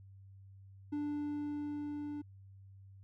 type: tone with level ramp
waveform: triangle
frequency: 293.7 Hz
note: D4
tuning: in tune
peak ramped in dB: -32 to -37 dBFS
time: 0.92-2.22 s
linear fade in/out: 10 ms
effects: added 97 Hz sine -53 dBFS peak until 3.03 s